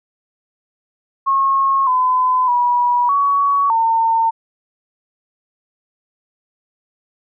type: tone with pitch steps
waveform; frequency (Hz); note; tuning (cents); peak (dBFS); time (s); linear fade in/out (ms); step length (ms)
sine; 1087 / 1014 / 971 / 1124 / 907; C#6 / B5 / B5 / C#6 / A#5; -34 / +45 / -30 / +24 / -48; -12; 1.26-4.31; 20; 610
effects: none